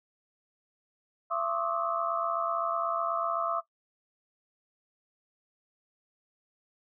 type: tone cluster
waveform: sine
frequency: 674 / 1073 / 1144 / 1200 / 1288 Hz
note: E5 / C6 / D6 / D6 / E6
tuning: +38 / +43 / -46 / +37 / -41 cents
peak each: -33 / -35 / -37 / -35 / -33 dBFS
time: 1.3-3.61 s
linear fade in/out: 20 ms
effects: noise-tail reverb RT60 0.1 s tail -17 dB re dry